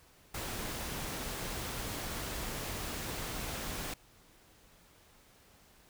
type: noise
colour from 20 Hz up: pink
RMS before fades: -39 dBFS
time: 0.34-3.94 s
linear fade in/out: 5 ms
effects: pink hiss -62 dBFS RMS until 5.89 s